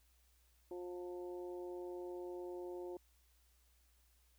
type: harmonic tone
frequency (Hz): 177.9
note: F3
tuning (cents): +32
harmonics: 2 / 3 / 4 / 5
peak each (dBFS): -44 / -52 / -58 / -58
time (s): 0.71-2.97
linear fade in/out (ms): 2
effects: added 60 Hz sine -70 dBFS peak until 4.38 s + white hiss -75 dBFS RMS until 4.38 s